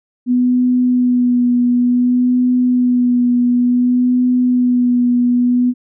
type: tone with vibrato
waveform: sine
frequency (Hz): 246.9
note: B3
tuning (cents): 0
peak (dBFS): -10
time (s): 0.26-5.74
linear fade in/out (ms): 50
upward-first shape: sine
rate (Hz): 0.56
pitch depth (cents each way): 20
effects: none